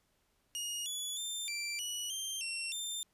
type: tone with pitch steps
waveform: 20% pulse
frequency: 2866 / 3414 / 3581 / 2349 / 2936 / 3159 / 2723 / 3587 Hz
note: F7 / G#7 / A7 / D7 / F#7 / G7 / F7 / A7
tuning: +44 / +47 / +30 / 0 / -14 / +13 / -44 / +33 cents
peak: -31 dBFS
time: 0.55-3.03 s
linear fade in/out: 0 ms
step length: 310 ms
effects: pink hiss -75 dBFS RMS until 3.13 s + resampled to 32000 Hz